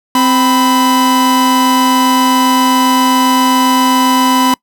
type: tone pair together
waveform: 45% pulse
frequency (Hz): 260 / 992.5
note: C4 / B5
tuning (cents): -11 / +8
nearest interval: octave + major seventh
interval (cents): 2319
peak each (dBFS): -11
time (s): 0.15-4.54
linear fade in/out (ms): 2
effects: noise-tail reverb RT60 0.1 s tail -25 dB re dry